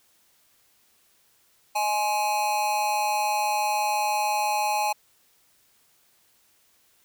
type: tone with amplitude modulation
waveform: square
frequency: 839 Hz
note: G#5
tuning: 17 cents sharp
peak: -20 dBFS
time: 1.75-4.93 s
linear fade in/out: 10 ms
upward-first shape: sine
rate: 218 Hz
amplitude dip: 70%
effects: white hiss -63 dBFS RMS until 7.04 s

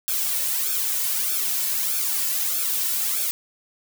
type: noise with flanger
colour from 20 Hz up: blue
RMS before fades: -24 dBFS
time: 0.08-3.31 s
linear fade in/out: 0 ms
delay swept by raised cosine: 1 to 2.5 ms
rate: 1.6 Hz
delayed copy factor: -0.95
effects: none

